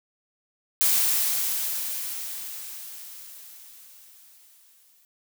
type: noise with exponential decay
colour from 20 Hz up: blue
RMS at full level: -20 dBFS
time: 0.81-5.05 s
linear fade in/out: 0 ms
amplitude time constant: 920 ms
effects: none